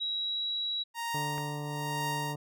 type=tone with pitch glide; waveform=sine; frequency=3865 to 3887 Hz; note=B7 to B7; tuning=-38 to -28 cents; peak=-30 dBFS; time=0-0.84 s; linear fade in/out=20 ms; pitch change=+10 cents; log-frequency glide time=0.12-0.5 s
type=tone with tremolo; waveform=sawtooth; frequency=932.3 Hz; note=A#5; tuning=in tune; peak=-27 dBFS; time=0.94-2.36 s; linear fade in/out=50 ms; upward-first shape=triangle; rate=1.1 Hz; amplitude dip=80%
type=harmonic tone; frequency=146.83 Hz; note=D3; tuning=in tune; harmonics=1 / 2 / 3 / 4 / 5 / 6 / 7 / 8; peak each=-36 / -43 / -44 / -47 / -49 / -51 / -53 / -56 dBFS; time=1.14-2.36 s; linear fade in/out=5 ms
type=click; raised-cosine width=0.5 ms; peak=-27 dBFS; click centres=1.381 s
effects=none